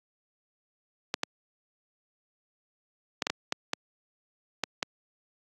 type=clicks; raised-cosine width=0.2 ms; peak=-9 dBFS; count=9; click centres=1.141 / 1.234 / 3.222 / 3.269 / 3.3 / 3.524 / 3.734 / 4.637 / 4.828 s; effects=high-pass 200 Hz 12 dB/octave + Opus 48 kbps